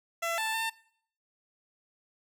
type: tone with pitch steps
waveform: 15% pulse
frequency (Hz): 672 / 883 / 898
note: E5 / A5 / A5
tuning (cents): +33 / +6 / +35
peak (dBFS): -23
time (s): 0.22-0.7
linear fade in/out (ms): 10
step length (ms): 160
effects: noise-tail reverb RT60 0.6 s tail -21 dB re dry